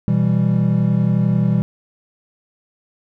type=chord; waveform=triangle; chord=E minor; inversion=second; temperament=equal; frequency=123.47 / 164.81 / 196 Hz; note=B2 / E3 / G3; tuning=0 / 0 / 0 cents; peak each=-16 dBFS; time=0.08-1.62 s; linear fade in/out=0 ms; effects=none